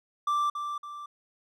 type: tone with echo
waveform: triangle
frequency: 1174.7 Hz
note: D6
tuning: in tune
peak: -22 dBFS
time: 0.27-0.5 s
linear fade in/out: 5 ms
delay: 280 ms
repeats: 2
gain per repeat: -7 dB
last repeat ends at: 1.06 s
effects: none